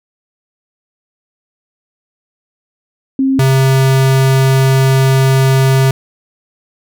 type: tone pair in turn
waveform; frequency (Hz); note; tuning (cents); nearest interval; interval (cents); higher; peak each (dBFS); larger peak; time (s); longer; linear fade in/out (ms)
sine / square; 267.4 / 133.35; C4 / C3; +38 / +33; octave; 1205; first; -9 / -8; second; 3.19-3.39 / 3.39-5.91; second; 2
effects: none